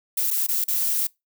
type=noise with dropouts; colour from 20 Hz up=violet; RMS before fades=-23 dBFS; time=0.17-1.07 s; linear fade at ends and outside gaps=5 ms; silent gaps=0.306-0.31 / 0.467-0.486 / 0.642-0.681 s; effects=noise-tail reverb RT60 0.2 s tail -24 dB re dry